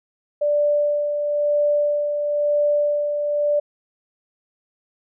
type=tone with tremolo; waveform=sine; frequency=587.3 Hz; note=D5; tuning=in tune; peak=-15 dBFS; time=0.41-3.6 s; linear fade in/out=10 ms; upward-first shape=sine; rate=1 Hz; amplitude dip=45%; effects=none